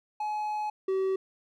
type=tone pair in turn; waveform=triangle; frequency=847 / 381.9 Hz; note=G#5 / G4; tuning=+34 / -45 cents; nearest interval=octave + major second; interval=1379 cents; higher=first; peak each=-27 / -23 dBFS; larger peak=second; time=0.2-0.7 / 0.88-1.16 s; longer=first; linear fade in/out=5 ms; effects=none